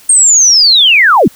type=linear sweep; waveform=sine; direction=down; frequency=8640 to 139.6 Hz; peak=-3 dBFS; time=0.09-1.28 s; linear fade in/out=5 ms; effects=white hiss -40 dBFS RMS until 1.35 s